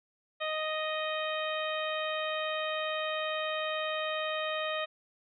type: harmonic tone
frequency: 622.3 Hz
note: D#5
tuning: in tune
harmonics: 1 / 2 / 3 / 4 / 5 / 6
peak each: -34 / -37 / -39 / -40 / -41 / -42 dBFS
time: 0.4-4.86 s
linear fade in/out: 20 ms
effects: none